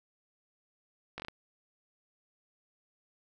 slowing click train, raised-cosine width 0.3 ms, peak -23 dBFS, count 5, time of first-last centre 1.18-1.284 s, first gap 18 ms, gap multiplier 1.25, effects none

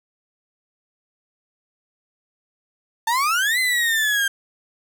35% pulse exponential two-way sweep, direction up then down, 880 to 2058 to 1586 Hz, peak -16 dBFS, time 3.07-4.28 s, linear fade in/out 5 ms, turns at 3.59 s, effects none

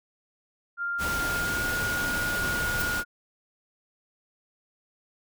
sine tone with pitch glide, 1396.9 to 1434.5 Hz, F6 to F6, 0 to +46 cents, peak -27 dBFS, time 0.77-3.05 s, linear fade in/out 50 ms, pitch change +46 cents, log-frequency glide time 1.17-1.63 s
pink noise, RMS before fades -32 dBFS, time 0.98-3.04 s, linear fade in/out 50 ms
violet noise with exponential growth, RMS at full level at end -28 dBFS, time 2.72-2.82 s, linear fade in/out 1 ms, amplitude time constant 21 ms
effects none

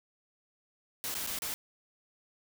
white noise with dropouts, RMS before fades -36 dBFS, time 1.04-1.54 s, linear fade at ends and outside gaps 0 ms, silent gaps 1.142-1.151 / 1.265-1.272 / 1.388-1.421 s, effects none

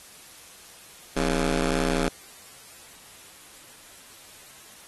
15% pulse ring-modulated tone, 144.8 Hz, D3, 24 cents flat, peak -13 dBFS, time 1.16-2.09 s, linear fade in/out 10 ms, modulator 114 Hz, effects white hiss -48 dBFS RMS until 4.87 s + AAC 32 kbps

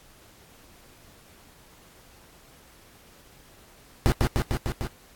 brown noise with echo, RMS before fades -19 dBFS, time 4.06-4.12 s, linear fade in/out 0 ms, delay 150 ms, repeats 5, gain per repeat -2 dB, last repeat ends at 4.87 s, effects pink hiss -54 dBFS RMS until 5.15 s + AAC 64 kbps

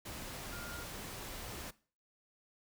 sine tone in noise, 1410 Hz, F6, 16 cents sharp, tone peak -47 dBFS, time 0.52-0.84 s, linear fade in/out 10 ms, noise pink, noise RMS -45 dBFS, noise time 0.05-1.71 s, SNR -5 dB, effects noise-tail reverb RT60 0.4 s tail -19 dB re dry

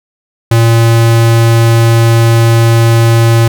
square tone, 115.2 Hz, A#2, 20 cents flat, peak -5 dBFS, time 0.51-3.48 s, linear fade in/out 5 ms, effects none

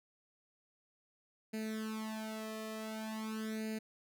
sawtooth tone with flanger, 218.7 Hz, A3, 10 cents flat, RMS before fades -41 dBFS, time 1.53-3.79 s, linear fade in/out 10 ms, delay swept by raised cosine 0.44 to 1.64 ms, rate 0.46 Hz, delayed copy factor +0.95, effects none

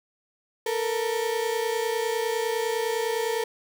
35% pulse tone pair together, 445.1 / 475 Hz, A4 / A#4, +20 / +33 cents, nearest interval minor second, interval 113 cents, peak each -25 / -27 dBFS, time 0.66-3.44 s, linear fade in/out 5 ms, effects none

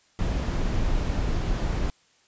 brown noise, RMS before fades -25 dBFS, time 0.19-1.9 s, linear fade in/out 0 ms, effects white hiss -62 dBFS RMS until 2.27 s + resampled to 16000 Hz

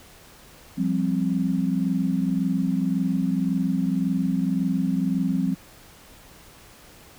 sine chord, F suspended second, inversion none, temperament just, 174.61 / 196.44 / 261.9 Hz, F3 / G3 / C4, 0 / +4 / +2 cents, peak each -25 dBFS, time 0.77-5.55 s, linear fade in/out 20 ms, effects pink hiss -49 dBFS RMS until 7.18 s

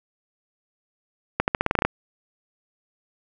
accelerating click train, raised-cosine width 0.5 ms, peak -4 dBFS, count 10, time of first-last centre 1.4-1.85 s, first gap 79 ms, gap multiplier 0.88, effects none

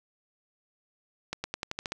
accelerating click train, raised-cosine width 0.2 ms, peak -15 dBFS, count 8, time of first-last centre 1.33-1.921 s, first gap 110 ms, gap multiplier 0.91, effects none

